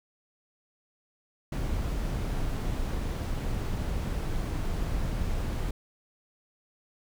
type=noise; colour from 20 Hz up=brown; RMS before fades=-30 dBFS; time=1.52-5.71 s; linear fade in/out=5 ms; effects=none